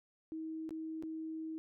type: tone with dropouts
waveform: sine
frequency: 318.9 Hz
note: D#4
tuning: 43 cents sharp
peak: -39 dBFS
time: 0.32-1.58 s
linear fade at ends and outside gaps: 0 ms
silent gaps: 0.692-0.707 / 1.025-1.035 s
effects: none